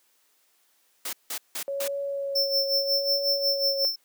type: noise bursts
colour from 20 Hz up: white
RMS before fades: -32 dBFS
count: 4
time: 1.05-1.88 s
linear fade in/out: 5 ms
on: 80 ms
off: 170 ms
type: tone with vibrato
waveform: sine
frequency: 554.4 Hz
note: C#5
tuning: in tune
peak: -27 dBFS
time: 1.68-3.85 s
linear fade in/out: 0 ms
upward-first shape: triangle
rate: 0.8 Hz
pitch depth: 22 cents each way
type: tone with tremolo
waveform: square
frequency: 5350 Hz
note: E8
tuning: 25 cents sharp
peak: -21 dBFS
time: 2.35-3.96 s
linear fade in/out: 10 ms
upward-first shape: sine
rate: 5.5 Hz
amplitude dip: 75%
effects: white hiss -66 dBFS RMS until 4.04 s + high-pass 300 Hz 12 dB/octave